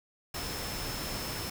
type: tone in noise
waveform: sine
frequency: 5274 Hz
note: E8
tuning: in tune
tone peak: -42 dBFS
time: 0.34-1.5 s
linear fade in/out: 5 ms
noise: pink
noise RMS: -37 dBFS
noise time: 0.34-1.5 s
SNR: -8 dB
effects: none